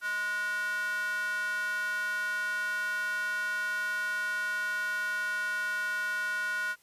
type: tone with high-pass filter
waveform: square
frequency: 207.7 Hz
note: G#3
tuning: in tune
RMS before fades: -32 dBFS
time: 0.01-6.76 s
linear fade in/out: 50 ms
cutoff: 1400 Hz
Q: 9
effects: white hiss -64 dBFS RMS until 6.82 s + resampled to 32000 Hz